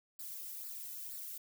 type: noise with flanger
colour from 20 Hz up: violet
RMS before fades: -45 dBFS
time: 0.19-1.38 s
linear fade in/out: 5 ms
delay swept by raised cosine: 0.31 to 1.81 ms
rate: 2.1 Hz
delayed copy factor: -0.65
effects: none